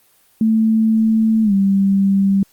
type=tone with pitch glide; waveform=sine; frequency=221.3 to 196.02 Hz; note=A3 to G3; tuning=+10 to 0 cents; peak=-11 dBFS; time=0.41-2.43 s; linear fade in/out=2 ms; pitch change=-210 cents; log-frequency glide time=1.43-1.53 s; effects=white hiss -55 dBFS RMS until 2.52 s + Opus 32 kbps